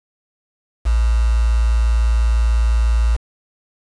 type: tone with quantisation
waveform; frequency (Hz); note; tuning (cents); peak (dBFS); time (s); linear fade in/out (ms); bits
sine; 57; A#1; -38; -12; 0.85-3.17; 20; 5
effects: resampled to 22050 Hz